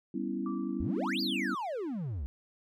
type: chord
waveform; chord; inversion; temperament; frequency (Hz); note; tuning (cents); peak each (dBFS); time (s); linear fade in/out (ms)
sine; C# half-diminished seventh; second; equal; 196 / 246.9 / 277.2 / 329.6; G3 / B3 / C#4 / E4; 0 / 0 / 0 / 0; -37; 0.14-1.55; 5
type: tone with exponential decay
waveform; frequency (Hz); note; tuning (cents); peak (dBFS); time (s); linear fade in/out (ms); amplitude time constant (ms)
sine; 1166; D6; -13; -39; 0.46-1.02; 2; 120
type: exponential two-way sweep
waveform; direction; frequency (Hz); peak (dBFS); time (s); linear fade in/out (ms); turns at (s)
triangle; up then down; 61 to 4978 to 61; -31; 0.8-2.26; 0; 1.21
effects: none